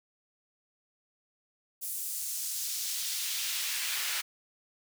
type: noise with high-pass filter sweep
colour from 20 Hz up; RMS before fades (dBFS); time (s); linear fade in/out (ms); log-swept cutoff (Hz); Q
pink; -34; 1.81-4.22; 20; 10000 to 1800; 0.95
effects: none